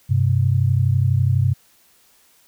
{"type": "tone pair together", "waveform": "sine", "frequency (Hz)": [97.4, 129.5], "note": ["G2", "C3"], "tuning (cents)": [-11, -17], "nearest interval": "perfect fourth", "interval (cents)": 494, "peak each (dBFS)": -17, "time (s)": [0.09, 1.54], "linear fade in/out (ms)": 20, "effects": ["white hiss -56 dBFS RMS until 2.47 s"]}